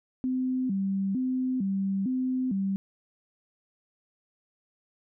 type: tone with vibrato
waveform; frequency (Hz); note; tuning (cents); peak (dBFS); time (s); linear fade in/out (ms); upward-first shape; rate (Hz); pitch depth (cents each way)
sine; 223.5; A3; +27; -25; 0.24-2.76; 0; square; 1.1; 240
effects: none